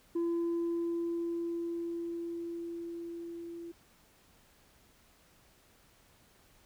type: tone with level ramp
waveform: sine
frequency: 339 Hz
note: E4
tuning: 49 cents sharp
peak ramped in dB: -26 to -41 dBFS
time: 0.15-3.72 s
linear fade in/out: 10 ms
effects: tanh soft clip ceiling -28 dBFS + pink hiss -64 dBFS RMS until 6.65 s